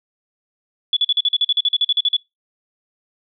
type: tone bursts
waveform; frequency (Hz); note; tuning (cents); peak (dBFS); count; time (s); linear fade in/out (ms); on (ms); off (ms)
sine; 3426; A7; -47; -13; 16; 0.93-2.166; 2; 36; 44
effects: noise-tail reverb RT60 0.2 s tail -24 dB re dry